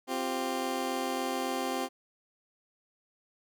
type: chord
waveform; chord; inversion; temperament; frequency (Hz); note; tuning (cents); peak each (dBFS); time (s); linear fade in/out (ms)
20% pulse; C suspended fourth; none; just; 261.6 / 348.8 / 392.4; C4 / F4 / G4; 0 / -2 / +2; -29 / -32 / -32; 0.07-1.89; 50
effects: none